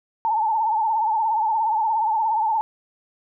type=tone with vibrato; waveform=sine; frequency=880 Hz; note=A5; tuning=in tune; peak=-18 dBFS; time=0.25-2.61 s; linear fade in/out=0 ms; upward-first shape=triangle; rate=17 Hz; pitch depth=97 cents each way; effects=none